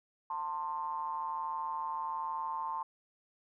triangle ring-modulated tone, 80.6 Hz, E2, 38 cents flat, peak -29 dBFS, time 0.3-2.83 s, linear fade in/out 5 ms, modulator 974 Hz, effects none

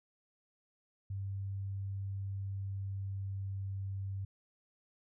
sine tone with pitch glide, 98 to 97.38 Hz, G2 to G2, 0 to -11 cents, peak -36 dBFS, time 1.1-4.25 s, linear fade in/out 5 ms, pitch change -11 cents, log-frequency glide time 2.31-3.73 s, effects none

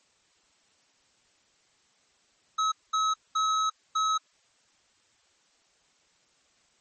square tone bursts at uneven times, 1285 Hz, E6, 45 cents flat, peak -24 dBFS, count 4, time 2.58-2.72 / 2.93-3.14 / 3.35-3.7 / 3.95-4.18 s, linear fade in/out 10 ms, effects white hiss -66 dBFS RMS until 6.8 s + MP3 32 kbps

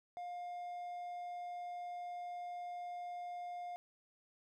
triangle tone, 708 Hz, F5, 23 cents sharp, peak -40 dBFS, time 0.17-3.76 s, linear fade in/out 0 ms, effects none

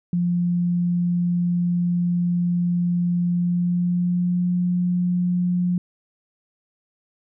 sine tone with pitch glide, 175 to 178.06 Hz, F3 to F3, +4 to +34 cents, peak -18 dBFS, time 0.13-5.78 s, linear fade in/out 2 ms, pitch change +30 cents, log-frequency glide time 3.31-4.5 s, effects none

